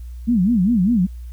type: tone with vibrato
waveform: sine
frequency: 208.3 Hz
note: G#3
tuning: 5 cents sharp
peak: -13 dBFS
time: 0.27-1.07 s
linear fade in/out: 20 ms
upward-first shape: sine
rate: 5 Hz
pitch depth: 290 cents each way
effects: added 60 Hz sine -30 dBFS peak until 1.32 s + white hiss -58 dBFS RMS until 1.32 s